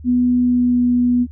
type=tone with pitch glide; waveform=sine; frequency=246.9 to 244.8 Hz; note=B3 to B3; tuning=0 to -15 cents; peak=-12 dBFS; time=0.04-1.27 s; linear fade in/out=50 ms; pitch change=-15 cents; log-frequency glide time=0.4-0.84 s; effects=added 77 Hz sine -33 dBFS peak until 1.31 s